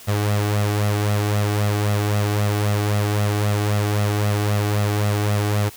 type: tone with flanger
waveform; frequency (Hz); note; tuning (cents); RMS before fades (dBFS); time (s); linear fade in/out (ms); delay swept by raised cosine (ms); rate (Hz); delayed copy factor
sawtooth; 103.83; G#2; 0; -20; 0.07-5.7; 20; 1.5 to 2.7; 3.8; +0.6
effects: white hiss -42 dBFS RMS until 5.76 s